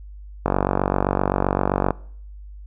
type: click train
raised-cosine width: 1 ms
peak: -4 dBFS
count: 70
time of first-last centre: 0.46-1.907 s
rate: 47.7 Hz
effects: noise-tail reverb RT60 0.6 s tail -23 dB re dry + added 50 Hz sine -36 dBFS peak until 2.66 s